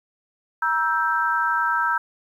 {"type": "chord", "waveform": "sine", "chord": "E diminished", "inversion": "second", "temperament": "equal with one note detuned", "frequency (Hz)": [949.2, 1318.5, 1568], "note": ["Bb5", "E6", "G6"], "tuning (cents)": [31, 0, 0], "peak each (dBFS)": [-24, -23, -23], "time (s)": [0.62, 1.98], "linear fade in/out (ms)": 5, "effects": ["9-bit"]}